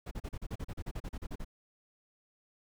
brown noise bursts, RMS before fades -38 dBFS, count 16, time 0.06-1.447 s, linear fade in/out 10 ms, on 52 ms, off 37 ms, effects none

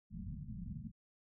white low-pass noise, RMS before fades -45 dBFS, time 0.1-0.92 s, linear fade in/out 50 ms, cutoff 230 Hz, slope 96 dB/octave, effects none

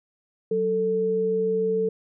sine tone pair together, 186.4 / 443.3 Hz, F#3 / A4, +13 / +13 cents, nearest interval octave + minor third, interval 1500 cents, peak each -30 / -21 dBFS, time 0.51-1.89 s, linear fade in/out 5 ms, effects none

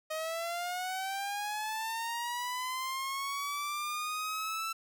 sawtooth linear sweep, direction up, 622.3 to 1333 Hz, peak -30 dBFS, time 0.1-4.73 s, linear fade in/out 10 ms, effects none

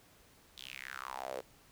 sawtooth tone with high-pass filter sweep, 65.41 Hz, C2, in tune, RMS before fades -44 dBFS, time 0.57-1.41 s, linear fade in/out 10 ms, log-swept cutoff 3700 to 470 Hz, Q 5.1, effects pink hiss -63 dBFS RMS until 1.71 s

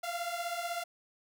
sawtooth beating tone pair, 682 / 698 Hz, F5 / F5, -41 / -1 cents, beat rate 16 Hz, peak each -34 / -33 dBFS, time 0.03-0.84 s, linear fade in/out 10 ms, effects none

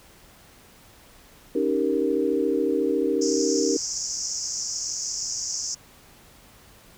sine chord, Eb dominant seventh, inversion third, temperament equal, 277.2 / 311.1 / 392 / 466.2 Hz, Db4 / Eb4 / G4 / Bb4, 0 / 0 / 0 / 0 cents, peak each -27 / -26 / -26 / -25 dBFS, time 1.55-3.77 s, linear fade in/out 5 ms
pink band-pass noise, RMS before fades -30 dBFS, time 3.21-5.75 s, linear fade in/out 10 ms, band 5100 to 7200 Hz, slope 96 dB/octave
effects pink hiss -52 dBFS RMS until 6.97 s

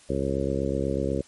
harmonic tone, 68.1 Hz, C#2, 30 cents flat, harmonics 1 / 2 / 3 / 4 / 5 / 6 / 7 / 8, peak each -32 / -32 / -32 / -32 / -32 / -32 / -32 / -32 dBFS, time 0.09-1.22 s, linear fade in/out 10 ms, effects white hiss -54 dBFS RMS until 1.27 s + MP3 48 kbps

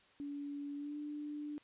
sine tone with pitch glide, 286.2 to 295.8 Hz, D4 to D4, -45 to +13 cents, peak -40 dBFS, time 0.2-1.58 s, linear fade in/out 0 ms, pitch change +58 cents, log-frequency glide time 0.76-0.97 s, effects white hiss -66 dBFS RMS until 1.63 s + resampled to 8000 Hz

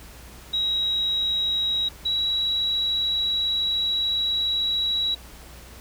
sine tone pair in turn, 3837 / 3891 Hz, A#7 / B7, +49 / -27 cents, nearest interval unison, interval 24 cents, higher second, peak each -21 dBFS, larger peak neither, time 0.53-1.89 / 2.05-5.15 s, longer second, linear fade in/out 10 ms, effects added 60 Hz sine -45 dBFS peak until 5.8 s + pink hiss -46 dBFS RMS until 5.8 s

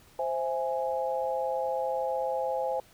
sine chord, C augmented, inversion none, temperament equal, 523.3 / 659.3 / 830.6 Hz, C5 / E5 / G#5, 0 / 0 / 0 cents, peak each -30 / -34 / -32 dBFS, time 0.19-2.8 s, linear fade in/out 2 ms, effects pink hiss -58 dBFS RMS until 2.93 s

